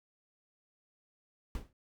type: noise with exponential decay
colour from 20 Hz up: brown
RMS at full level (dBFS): -34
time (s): 1.55-1.73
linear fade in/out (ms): 1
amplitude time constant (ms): 37
effects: none